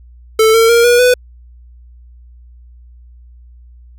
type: tone with pitch steps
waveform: square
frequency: 440.7 / 454.1 / 468 / 482.3 / 497 Hz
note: A4 / A#4 / A#4 / B4 / B4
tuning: +3 / -45 / +7 / -41 / +11 cents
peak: -7 dBFS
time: 0.39-1.14 s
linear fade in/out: 5 ms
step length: 150 ms
effects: added 60 Hz sine -37 dBFS peak until 3.98 s